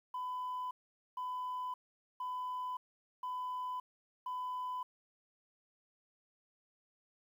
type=tone bursts; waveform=sine; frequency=1003 Hz; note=B5; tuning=26 cents sharp; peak=-35 dBFS; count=5; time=0.14-4.83 s; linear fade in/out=5 ms; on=570 ms; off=460 ms; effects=tanh soft clip ceiling -35 dBFS + 11-bit